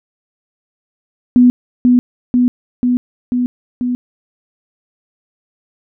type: tone with echo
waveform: sine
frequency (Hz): 246.9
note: B3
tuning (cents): 0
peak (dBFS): -4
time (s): 1.36-1.5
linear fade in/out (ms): 0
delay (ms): 490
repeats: 5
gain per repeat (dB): -2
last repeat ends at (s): 3.95
effects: none